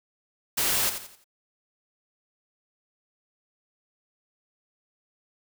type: noise with echo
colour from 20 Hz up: white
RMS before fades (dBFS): -25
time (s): 0.57-0.9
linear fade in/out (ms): 10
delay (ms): 86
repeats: 4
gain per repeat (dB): -9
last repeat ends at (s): 1.244
effects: none